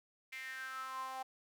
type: tone with high-pass filter sweep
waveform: sawtooth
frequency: 262.2 Hz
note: C4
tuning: 4 cents sharp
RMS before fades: -44 dBFS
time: 0.32-1.23 s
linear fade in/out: 10 ms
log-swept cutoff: 2200 to 810 Hz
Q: 8.3
effects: none